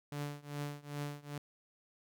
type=tone with tremolo; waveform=sawtooth; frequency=145.3 Hz; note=D3; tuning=18 cents flat; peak=-32 dBFS; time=0.12-1.38 s; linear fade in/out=2 ms; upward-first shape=triangle; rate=2.5 Hz; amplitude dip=95%; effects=none